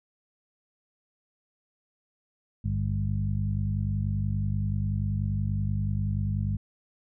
harmonic tone with a mistuned harmonic, 50.4 Hz, G1, 49 cents sharp, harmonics 1 / 2 / 3 / 4, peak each -33 / -27 / -33 / -34 dBFS, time 2.64-6.57 s, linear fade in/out 10 ms, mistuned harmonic 1, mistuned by +140 cents, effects none

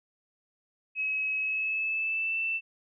sine tone with pitch glide, 2561 to 2665 Hz, D#7 to E7, +49 to +18 cents, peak -27 dBFS, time 0.95-2.61 s, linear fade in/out 50 ms, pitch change +69 cents, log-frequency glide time 1.38-2.38 s, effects none

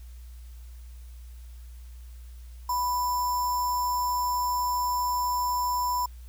sine tone with sample-and-hold, 987.8 Hz, B5, in tune, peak -24 dBFS, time 2.69-6.06 s, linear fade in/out 5 ms, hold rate 6300 Hz, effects added 60 Hz sine -41 dBFS peak until 6.28 s + white hiss -60 dBFS RMS until 6.28 s

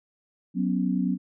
sine chord, F# suspended fourth, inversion none, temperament equal, 185 / 246.9 / 277.2 Hz, F#3 / B3 / C#4, 0 / 0 / 0 cents, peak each -25 / -27 / -29 dBFS, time 0.54-1.18 s, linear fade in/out 50 ms, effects none

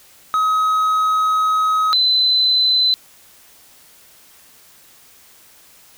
triangle / sine tone pair in turn, 1270 / 4032 Hz, D#6 / B7, +35 / +35 cents, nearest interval octave + minor sixth, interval 2000 cents, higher second, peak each -12 dBFS, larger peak neither, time 0.34-1.93 / 1.93-2.94 s, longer first, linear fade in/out 0 ms, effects white hiss -48 dBFS RMS until 5.97 s

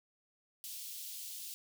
white high-pass noise, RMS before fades -45 dBFS, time 0.64-1.54 s, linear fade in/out 0 ms, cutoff 3100 Hz, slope 24 dB/octave, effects none

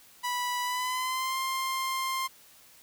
sawtooth tone with pitch glide, 984 to 1054.6 Hz, B5 to C6, -7 to +13 cents, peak -25 dBFS, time 0.23-2.28 s, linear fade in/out 20 ms, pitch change +120 cents, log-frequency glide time 0.62-1.37 s, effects white hiss -56 dBFS RMS until 2.82 s

